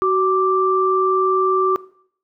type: tone pair together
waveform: sine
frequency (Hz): 376 / 1174.7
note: F#4 / D6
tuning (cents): +28 / 0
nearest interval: octave + minor sixth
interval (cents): 1972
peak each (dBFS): -17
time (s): 0.02-1.76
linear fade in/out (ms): 0
effects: noise-tail reverb RT60 0.6 s tail -19 dB re dry